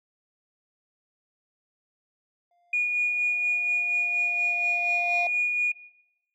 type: tone with exponential growth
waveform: triangle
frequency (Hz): 698.5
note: F5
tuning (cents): 0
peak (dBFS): -23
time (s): 2.51-5.27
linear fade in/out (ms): 2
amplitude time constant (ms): 600
type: tone with tremolo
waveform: sine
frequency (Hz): 2446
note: D#7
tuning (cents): -30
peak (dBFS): -20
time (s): 2.73-5.72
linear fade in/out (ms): 5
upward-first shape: sine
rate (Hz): 4.2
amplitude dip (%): 35
effects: noise-tail reverb RT60 1.0 s tail -19 dB re dry + tanh soft clip ceiling -16 dBFS